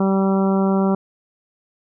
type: harmonic tone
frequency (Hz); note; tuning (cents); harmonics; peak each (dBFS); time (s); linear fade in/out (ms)
193.5; G3; -22; 1 / 2 / 3 / 4 / 5 / 6 / 7; -16 / -22 / -26 / -28 / -30 / -32 / -33; 0-0.95; 5
effects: none